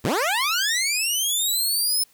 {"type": "linear sweep", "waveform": "15% pulse", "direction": "up", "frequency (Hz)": [75.2, 5274], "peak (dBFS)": -14, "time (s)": [0.04, 2.04], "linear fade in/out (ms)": 10, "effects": ["white hiss -58 dBFS RMS until 2.13 s"]}